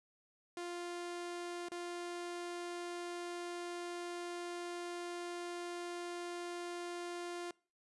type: tone with dropouts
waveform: sawtooth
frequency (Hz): 349.2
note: F4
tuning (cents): 0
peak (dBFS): -37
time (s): 0.57-7.51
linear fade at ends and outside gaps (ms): 2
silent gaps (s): 1.686-1.717
effects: noise-tail reverb RT60 0.4 s tail -24 dB re dry + resampled to 24000 Hz